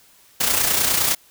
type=noise with amplitude modulation; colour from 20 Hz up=white; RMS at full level=-17 dBFS; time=0.4-1.15 s; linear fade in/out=10 ms; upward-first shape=sine; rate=29.7 Hz; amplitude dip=50%; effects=white hiss -53 dBFS RMS until 1.3 s